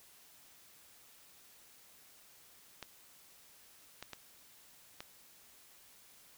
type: clicks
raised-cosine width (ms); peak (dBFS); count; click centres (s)
0.2; -26; 4; 2.827 / 4.026 / 4.133 / 5.005
effects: white hiss -61 dBFS RMS until 6.37 s